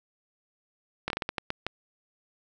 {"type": "slowing click train", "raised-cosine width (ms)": 0.3, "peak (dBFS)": -13, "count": 9, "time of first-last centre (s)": [1.08, 1.666], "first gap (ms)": 22, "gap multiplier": 1.33, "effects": []}